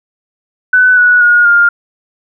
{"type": "tone with pitch steps", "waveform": "sine", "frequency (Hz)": [1501, 1469.3, 1438.2, 1407.8], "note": ["F#6", "F#6", "F#6", "F6"], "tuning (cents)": [24, -13, -50, 13], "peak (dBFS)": -4, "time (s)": [0.73, 1.69], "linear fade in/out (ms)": 5, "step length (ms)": 240, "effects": []}